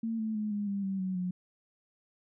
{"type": "tone with pitch steps", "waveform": "sine", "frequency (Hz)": [226.3, 219.2, 212.4, 205.7, 199.29, 193.06, 187.03, 181.18], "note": ["A3", "A3", "G#3", "G#3", "G3", "G3", "F#3", "F#3"], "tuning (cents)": [49, -6, 39, -16, 29, -26, 19, -36], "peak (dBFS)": -30, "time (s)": [0.03, 1.31], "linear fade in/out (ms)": 5, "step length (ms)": 160, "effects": []}